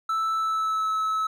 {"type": "tone with pitch glide", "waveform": "triangle", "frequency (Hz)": [1318.5, 1297.3], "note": ["E6", "E6"], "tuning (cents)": [0, -28], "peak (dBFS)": -21, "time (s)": [0.09, 1.27], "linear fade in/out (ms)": 5, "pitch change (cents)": -28, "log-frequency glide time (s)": [0.34, 0.92], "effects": []}